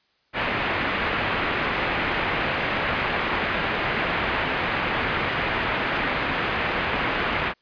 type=low-pass noise; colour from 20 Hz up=white; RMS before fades=-25 dBFS; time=0.33-7.54 s; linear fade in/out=50 ms; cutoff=2500 Hz; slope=24 dB/octave; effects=white hiss -66 dBFS RMS until 7.61 s + resampled to 11025 Hz